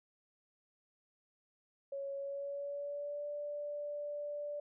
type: tone with pitch glide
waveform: sine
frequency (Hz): 554.4 to 585.3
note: C#5 to D5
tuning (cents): 0 to -6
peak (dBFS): -38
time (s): 1.92-4.6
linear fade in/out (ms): 5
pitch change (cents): +94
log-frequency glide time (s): 2.15-3.27
effects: none